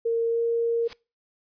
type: tone with pitch glide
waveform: sine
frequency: 460.6 to 464.6 Hz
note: A#4 to A#4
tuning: -21 to -6 cents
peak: -21 dBFS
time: 0.05-0.88 s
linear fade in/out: 10 ms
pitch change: +15 cents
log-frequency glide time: 0.29-0.39 s
type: noise with exponential growth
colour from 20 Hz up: white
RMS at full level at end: -35 dBFS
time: 0.81-0.93 s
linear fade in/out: 0 ms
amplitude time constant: 26 ms
effects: noise-tail reverb RT60 0.3 s tail -24 dB re dry + resampled to 11025 Hz